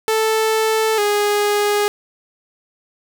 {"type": "tone pair in turn", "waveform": "sawtooth", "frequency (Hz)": [440, 413.2], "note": ["A4", "G#4"], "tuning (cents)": [0, -9], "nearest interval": "minor second", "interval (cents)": 109, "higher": "first", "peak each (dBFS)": -11, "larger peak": "neither", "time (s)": [[0.08, 0.98], [0.98, 1.88]], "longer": "neither", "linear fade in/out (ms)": 0, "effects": []}